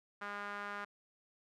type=tone with band-pass filter; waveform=sawtooth; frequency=203.8 Hz; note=G#3; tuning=32 cents flat; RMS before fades=-43 dBFS; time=0.21-0.85 s; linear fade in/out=10 ms; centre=1400 Hz; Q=2.5; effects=none